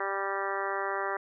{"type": "harmonic tone with a mistuned harmonic", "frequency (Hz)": 196.4, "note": "G3", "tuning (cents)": 4, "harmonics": [2, 3, 4, 5, 6, 7, 8, 9, 10], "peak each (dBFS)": [-36, -38, -37, -38, -36, -39, -39, -41, -41], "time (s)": [0, 1.17], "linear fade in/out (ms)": 5, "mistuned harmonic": 10, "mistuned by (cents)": -28, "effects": []}